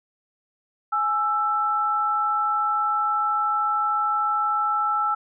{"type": "tone pair together", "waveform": "sine", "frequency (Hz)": [837, 1326.6], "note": ["G#5", "E6"], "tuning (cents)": [13, 11], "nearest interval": "minor sixth", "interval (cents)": 798, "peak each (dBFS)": [-26, -21], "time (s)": [0.92, 5.15], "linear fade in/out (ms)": 10, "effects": []}